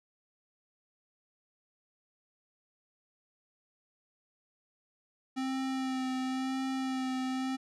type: tone with vibrato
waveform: square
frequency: 261.6 Hz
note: C4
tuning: in tune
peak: -32 dBFS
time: 5.36-7.57 s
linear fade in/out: 20 ms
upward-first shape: sine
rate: 0.96 Hz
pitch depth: 19 cents each way
effects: low-pass 7000 Hz 12 dB/octave